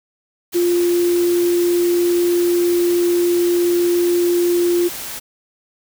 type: tone in noise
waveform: sine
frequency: 349.2 Hz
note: F4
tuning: in tune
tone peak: -13 dBFS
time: 0.54-4.89 s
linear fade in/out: 20 ms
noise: white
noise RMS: -29 dBFS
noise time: 0.52-5.2 s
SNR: +13 dB
effects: none